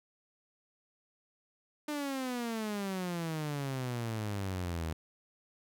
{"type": "exponential sweep", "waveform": "sawtooth", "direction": "down", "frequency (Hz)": [302.3, 78.4], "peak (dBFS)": -30, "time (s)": [1.88, 4.93], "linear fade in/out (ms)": 5, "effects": []}